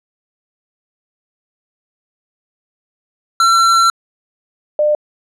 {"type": "tone pair in turn", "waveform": ["square", "sine"], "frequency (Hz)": [1353, 599.9], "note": ["E6", "D5"], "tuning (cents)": [45, 37], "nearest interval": "octave + major second", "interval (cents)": 1408, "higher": "first", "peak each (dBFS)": [-9, -10], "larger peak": "first", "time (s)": [[3.4, 3.9], [4.79, 4.95]], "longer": "first", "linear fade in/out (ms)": 2, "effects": ["low-pass 8000 Hz 12 dB/octave"]}